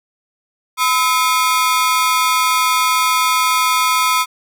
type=ring-modulated tone; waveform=sawtooth; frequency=1153 Hz; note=D6; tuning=32 cents flat; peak=-6 dBFS; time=0.77-4.26 s; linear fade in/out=50 ms; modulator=140 Hz; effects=none